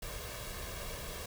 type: noise with comb filter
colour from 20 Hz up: pink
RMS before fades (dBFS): -42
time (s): 0.02-1.26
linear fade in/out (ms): 5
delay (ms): 1.8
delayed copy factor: +0.6
effects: none